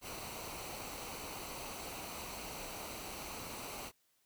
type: noise with comb filter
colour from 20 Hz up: pink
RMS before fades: -45 dBFS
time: 0.01-3.92 s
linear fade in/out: 50 ms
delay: 0.58 ms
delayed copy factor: -0.55
effects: white hiss -75 dBFS RMS until 4.25 s